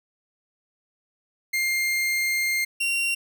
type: tone pair in turn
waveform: 40% pulse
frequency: 2112 / 2754 Hz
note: C7 / F7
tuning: +16 / -25 cents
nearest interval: perfect fourth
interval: 459 cents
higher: second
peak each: -21 dBFS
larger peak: neither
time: 1.53-2.65 / 2.8-3.15 s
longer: first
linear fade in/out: 10 ms
effects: none